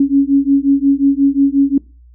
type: beating tone pair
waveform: sine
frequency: 274.8 / 280.4 Hz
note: C#4 / C#4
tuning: -15 / +20 cents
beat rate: 5.6 Hz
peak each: -12 / -12 dBFS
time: 0-1.78 s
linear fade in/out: 5 ms
effects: noise-tail reverb RT60 0.3 s tail -22 dB re dry + added 60 Hz sine -40 dBFS peak until 2.14 s